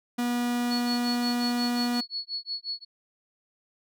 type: tone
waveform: 45% pulse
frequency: 242 Hz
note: B3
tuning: 35 cents flat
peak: -25 dBFS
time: 0.18-2.01 s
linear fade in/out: 10 ms
type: tone with tremolo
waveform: sine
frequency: 4386 Hz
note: C#8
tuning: 19 cents flat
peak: -28 dBFS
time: 0.7-2.85 s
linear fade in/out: 20 ms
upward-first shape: sine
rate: 5.6 Hz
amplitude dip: 100%
effects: none